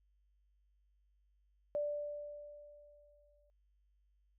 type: tone with exponential decay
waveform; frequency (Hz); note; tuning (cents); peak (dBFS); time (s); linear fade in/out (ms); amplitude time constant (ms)
sine; 587.3; D5; 0; -32; 1.75-3.5; 0; 380
effects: added 50 Hz sine -70 dBFS peak until 4.38 s